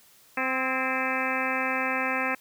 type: harmonic tone with a mistuned harmonic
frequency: 260 Hz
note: C4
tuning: 11 cents flat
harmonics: 1 / 2 / 3 / 4 / 5 / 6 / 7 / 8 / 9 / 10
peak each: -34 / -34 / -34 / -34 / -34 / -34 / -34 / -34 / -34 / -34 dBFS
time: 0.37-2.35 s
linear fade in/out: 5 ms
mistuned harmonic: 6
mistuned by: +54 cents
effects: white hiss -57 dBFS RMS until 2.4 s